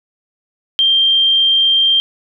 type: tone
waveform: sine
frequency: 3172 Hz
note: G7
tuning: 20 cents sharp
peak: -9 dBFS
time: 0.79-2 s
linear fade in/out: 0 ms
effects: none